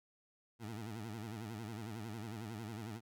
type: tone with vibrato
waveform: 20% pulse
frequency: 110 Hz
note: A2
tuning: in tune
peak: -38 dBFS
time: 0.59-3.01 s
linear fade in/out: 50 ms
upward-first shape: sine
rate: 11 Hz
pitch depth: 130 cents each way
effects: none